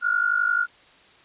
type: tone pair together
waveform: sine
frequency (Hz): 1400 / 1451.5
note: F6 / F#6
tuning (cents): +4 / -34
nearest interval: minor second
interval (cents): 62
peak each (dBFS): -22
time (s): 0.01-0.67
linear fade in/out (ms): 50
effects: white hiss -53 dBFS RMS until 1.24 s + resampled to 8000 Hz